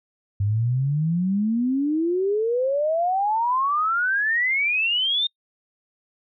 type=exponential sweep; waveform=sine; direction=up; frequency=98 to 3682 Hz; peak=-19 dBFS; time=0.4-5.27 s; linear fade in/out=5 ms; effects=noise-tail reverb RT60 0.1 s tail -25 dB re dry